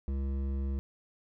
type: tone with hard clipping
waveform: sine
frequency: 67.9 Hz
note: C#2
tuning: 35 cents flat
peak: -32 dBFS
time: 0.08-0.79 s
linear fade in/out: 0 ms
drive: 11 dB
effects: none